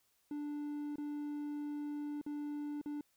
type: tone with dropouts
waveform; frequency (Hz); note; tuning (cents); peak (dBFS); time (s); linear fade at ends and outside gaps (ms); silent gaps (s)
triangle; 293.7; D4; 0; -36; 0.31-3.01; 2; 0.958-0.982 / 2.214-2.263 / 2.814-2.859
effects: white hiss -75 dBFS RMS until 3.16 s